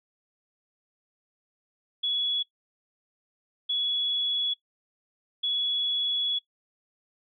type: tone bursts at uneven times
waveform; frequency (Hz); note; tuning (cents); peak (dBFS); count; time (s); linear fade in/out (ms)
sine; 3381; G#7; +30; -24; 3; 2.03-2.43 / 3.69-4.54 / 5.43-6.39; 10
effects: noise-tail reverb RT60 0.1 s tail -19 dB re dry